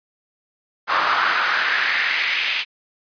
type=noise with high-pass filter sweep; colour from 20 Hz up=brown; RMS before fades=-20 dBFS; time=0.87-2.65 s; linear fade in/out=50 ms; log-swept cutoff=1100 to 2600 Hz; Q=3.1; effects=resampled to 11025 Hz